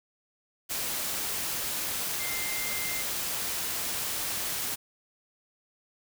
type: tone in noise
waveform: sine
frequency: 2093 Hz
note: C7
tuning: in tune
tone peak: -36 dBFS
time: 2.19-3.03 s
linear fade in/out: 20 ms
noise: white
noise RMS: -32 dBFS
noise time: 0.69-4.76 s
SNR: -7 dB
effects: none